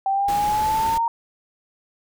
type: exponential sweep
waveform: sine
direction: up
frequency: 774 to 932.3 Hz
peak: -18 dBFS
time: 0.06-1.08 s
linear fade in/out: 2 ms
type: noise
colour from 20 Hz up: pink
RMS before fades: -32 dBFS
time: 0.28-0.98 s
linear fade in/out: 5 ms
effects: none